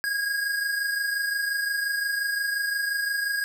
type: tone pair together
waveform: square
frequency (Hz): 1635.5 / 1661.2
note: G#6 / G#6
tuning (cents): -27 / 0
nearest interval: unison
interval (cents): 27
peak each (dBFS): -26 / -34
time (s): 0.04-3.44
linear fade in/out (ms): 0
effects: none